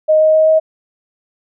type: tone with pitch steps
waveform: sine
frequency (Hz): 622.3 / 625.9 / 629.5 / 633.2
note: D#5 / D#5 / D#5 / D#5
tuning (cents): 0 / +10 / +20 / +30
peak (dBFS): -7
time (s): 0.08-0.6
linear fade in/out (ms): 20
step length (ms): 130
effects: none